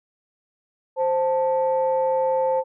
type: tone pair together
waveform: sine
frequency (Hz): 524 / 882.3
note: C5 / A5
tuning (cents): +2 / +5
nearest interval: major sixth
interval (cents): 903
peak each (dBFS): -19 / -23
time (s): 0.96-2.64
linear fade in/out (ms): 50
effects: tanh soft clip ceiling -11 dBFS